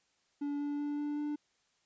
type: tone with pitch steps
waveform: triangle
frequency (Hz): 287.6 / 289.6 / 291.6 / 293.6 / 295.7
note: D4 / D4 / D4 / D4 / D4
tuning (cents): -36 / -24 / -12 / 0 / +12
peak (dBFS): -31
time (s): 0.41-1.36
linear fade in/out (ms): 10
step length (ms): 190
effects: white hiss -74 dBFS RMS until 1.85 s + resampled to 16000 Hz